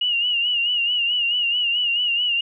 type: tone with vibrato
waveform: sine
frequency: 2864 Hz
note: F7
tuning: 43 cents sharp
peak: -18 dBFS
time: 0.01-2.41 s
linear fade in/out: 5 ms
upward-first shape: sine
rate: 4.6 Hz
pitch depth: 65 cents each way
effects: none